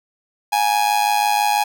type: tone with amplitude modulation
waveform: 45% pulse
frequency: 830.6 Hz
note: G#5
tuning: in tune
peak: -12 dBFS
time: 0.52-1.64 s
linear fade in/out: 10 ms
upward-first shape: sine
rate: 106 Hz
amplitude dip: 70%
effects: none